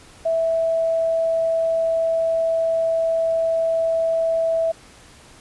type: tone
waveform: sine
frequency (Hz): 656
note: E5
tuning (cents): -9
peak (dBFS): -17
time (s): 0.25-4.72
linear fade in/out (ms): 10
effects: pink hiss -47 dBFS RMS until 5.4 s + resampled to 24000 Hz